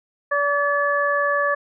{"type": "harmonic tone", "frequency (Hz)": 574, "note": "D5", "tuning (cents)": -40, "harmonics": [1, 2, 3], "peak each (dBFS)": [-22, -22, -22], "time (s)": [0.31, 1.55], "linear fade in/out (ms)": 10, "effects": []}